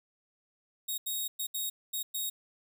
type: tone bursts at uneven times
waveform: 5% pulse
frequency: 3760 Hz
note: A#7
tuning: 14 cents sharp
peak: -24 dBFS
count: 6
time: 0.88-0.98 / 1.06-1.28 / 1.39-1.47 / 1.54-1.7 / 1.93-2.03 / 2.14-2.3 s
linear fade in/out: 10 ms
effects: none